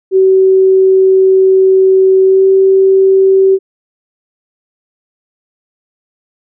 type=tone with pitch glide; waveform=sine; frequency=380 to 384.2 Hz; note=F#4 to G4; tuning=+46 to -35 cents; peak=-4 dBFS; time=0.11-3.59 s; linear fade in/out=50 ms; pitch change=+19 cents; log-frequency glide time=2.23-2.46 s; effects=none